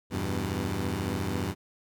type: chord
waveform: 15% pulse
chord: E minor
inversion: none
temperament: equal with one note detuned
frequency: 83.65 / 98 / 123.47 Hz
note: E2 / G2 / B2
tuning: +26 / 0 / 0 cents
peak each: -27 / -25 / -30 dBFS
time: 0.1-1.55 s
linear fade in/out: 50 ms
effects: none